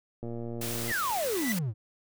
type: click train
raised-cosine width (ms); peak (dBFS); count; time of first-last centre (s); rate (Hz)
2; -25; 81; 0.23-0.914; 117
type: noise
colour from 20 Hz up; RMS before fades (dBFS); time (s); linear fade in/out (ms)
white; -36; 0.61-1.59; 5
type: exponential sweep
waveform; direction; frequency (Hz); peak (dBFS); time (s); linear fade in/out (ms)
triangle; down; 2176 to 98.4; -26; 0.87-1.74; 50
type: tone with exponential growth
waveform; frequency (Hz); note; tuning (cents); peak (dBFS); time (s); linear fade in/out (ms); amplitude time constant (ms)
45% pulse; 1974; B6; -1; -28; 1.22-1.52; 0; 65
effects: none